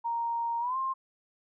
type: tone with pitch glide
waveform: sine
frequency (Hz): 932.3 to 1058.6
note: A#5 to C6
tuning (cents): 0 to +20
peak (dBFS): -28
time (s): 0.04-0.94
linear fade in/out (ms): 20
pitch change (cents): +220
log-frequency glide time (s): 0.6-0.77
effects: none